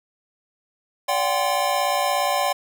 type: tone cluster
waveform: square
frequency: 577 / 731 / 788 / 1040 Hz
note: D5 / F#5 / G5 / C6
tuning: -31 / -21 / +9 / -11 cents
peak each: -26 dBFS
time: 1.08-2.53 s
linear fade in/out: 10 ms
effects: none